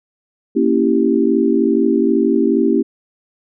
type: chord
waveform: sine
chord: A# diminished seventh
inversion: none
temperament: equal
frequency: 233.1 / 277.2 / 329.6 / 392 Hz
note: A#3 / C#4 / E4 / G4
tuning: 0 / 0 / 0 / 0 cents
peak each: -17 dBFS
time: 0.55-2.83 s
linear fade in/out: 20 ms
effects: none